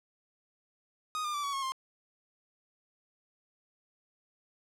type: tone with pitch steps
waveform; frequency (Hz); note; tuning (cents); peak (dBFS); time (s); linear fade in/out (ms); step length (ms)
45% pulse; 1244.5 / 1204.2 / 1165.2 / 1127.5 / 1090.9 / 1055.6; D#6 / D6 / D6 / C#6 / C#6 / C6; 0 / +43 / -14 / +29 / -28 / +15; -32; 1.15-1.72; 0; 95
effects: low-pass 10000 Hz 12 dB/octave